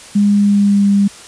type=tone with pitch glide; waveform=sine; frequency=204 to 200.4 Hz; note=G#3 to G3; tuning=-31 to +38 cents; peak=-8 dBFS; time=0.15-1.08 s; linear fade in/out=10 ms; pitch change=-31 cents; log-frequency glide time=0.34-0.9 s; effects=white hiss -36 dBFS RMS until 1.27 s + resampled to 22050 Hz